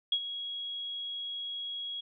sine tone with ADSR envelope, 3315 Hz, G#7, 4 cents flat, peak -23 dBFS, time 0.12-2.01 s, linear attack 4 ms, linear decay 65 ms, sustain -12 dB, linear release 11 ms, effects none

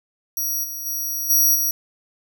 10% pulse tone with level steps, 5750 Hz, F8, 50 cents sharp, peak -16 / -23 / -18 / -8 / -13 dBFS, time 0.37-1.71 s, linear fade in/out 2 ms, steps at 0.63 / 0.85 / 1.29 / 1.54 s, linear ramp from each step 20 ms, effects none

